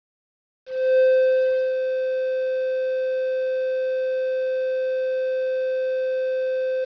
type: tone with ADSR envelope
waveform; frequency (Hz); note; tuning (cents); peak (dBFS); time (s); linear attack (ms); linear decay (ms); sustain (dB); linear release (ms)
triangle; 518; C5; -17; -11; 0.66-6.85; 330; 750; -8; 12
effects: resampled to 11025 Hz + 8-bit